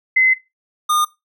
sine / square tone pair in turn, 2048 / 1217.7 Hz, C7 / D#6, -38 / -38 cents, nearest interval major sixth, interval 900 cents, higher first, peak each -9 / -15 dBFS, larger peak first, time 0.16-0.34 / 0.89-1.05 s, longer first, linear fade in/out 10 ms, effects noise-tail reverb RT60 0.2 s tail -17 dB re dry

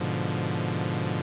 sawtooth chord, G# diminished seventh, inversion none, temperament equal, 103.83 / 123.47 / 146.83 / 174.61 Hz, G#2 / B2 / D3 / F3, 0 / 0 / 0 / 0 cents, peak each -28 dBFS, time 0-1.22 s, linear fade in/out 10 ms, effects resampled to 8000 Hz + 8-bit

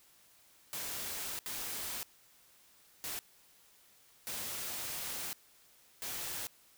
white noise bursts at uneven times, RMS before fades -40 dBFS, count 5, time 0.73-1.39 / 1.46-2.03 / 3.04-3.19 / 4.27-5.33 / 6.02-6.47 s, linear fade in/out 0 ms, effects white hiss -64 dBFS RMS until 6.77 s

